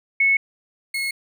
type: tone pair in turn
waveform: sine / 35% pulse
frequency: 2200 / 2172 Hz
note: C#7 / C#7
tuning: -14 / -36 cents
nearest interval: unison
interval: 22 cents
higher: first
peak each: -14 / -21 dBFS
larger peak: first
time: 0.2-0.37 / 0.94-1.11 s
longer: neither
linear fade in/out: 5 ms
effects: none